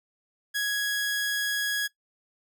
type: tone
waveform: sawtooth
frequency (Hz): 1664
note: G#6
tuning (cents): +3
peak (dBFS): -22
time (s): 0.54-1.88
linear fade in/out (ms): 20
effects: noise-tail reverb RT60 0.1 s tail -19 dB re dry